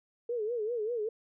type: tone with vibrato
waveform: sine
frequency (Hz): 452.1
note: A4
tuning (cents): +47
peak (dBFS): -30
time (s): 0.29-1.09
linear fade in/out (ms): 5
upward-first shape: sine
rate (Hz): 5.1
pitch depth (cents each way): 140
effects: none